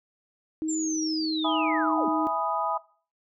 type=tone with pitch glide; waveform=sine; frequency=315.1 to 312.4 Hz; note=D#4 to D#4; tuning=+22 to +7 cents; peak=-26 dBFS; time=0.62-2.27 s; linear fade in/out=0 ms; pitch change=-15 cents; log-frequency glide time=1.11-1.93 s
type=linear sweep; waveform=sine; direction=down; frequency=7470 to 170.5 Hz; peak=-30 dBFS; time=0.68-2.09 s; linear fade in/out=10 ms
type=chord; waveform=sine; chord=E major seventh; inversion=none; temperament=equal; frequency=659.3 / 830.6 / 987.8 / 1244.5 Hz; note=E5 / G#5 / B5 / D#6; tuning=0 / 0 / 0 / 0 cents; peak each=-30 dBFS; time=1.44-2.78 s; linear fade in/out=10 ms
effects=noise-tail reverb RT60 0.4 s tail -19 dB re dry